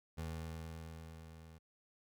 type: tone with level ramp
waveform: 25% pulse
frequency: 81 Hz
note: E2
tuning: 30 cents flat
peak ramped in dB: -36 to -51 dBFS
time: 0.17-1.59 s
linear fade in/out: 20 ms
effects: none